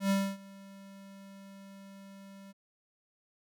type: tone with ADSR envelope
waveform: square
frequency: 196 Hz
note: G3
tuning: in tune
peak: -25 dBFS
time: 0-2.53 s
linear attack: 100 ms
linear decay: 270 ms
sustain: -24 dB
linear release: 24 ms
effects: none